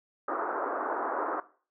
white band-pass noise, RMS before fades -32 dBFS, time 0.28-1.4 s, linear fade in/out 2 ms, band 290 to 1400 Hz, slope 48 dB/octave, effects noise-tail reverb RT60 0.4 s tail -17 dB re dry

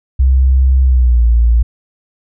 sine tone with pitch glide, 65.41 to 57.94 Hz, C2 to A#1, 0 to -10 cents, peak -6 dBFS, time 0.19-1.63 s, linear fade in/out 10 ms, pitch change -210 cents, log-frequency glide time 0.83-1.25 s, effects none

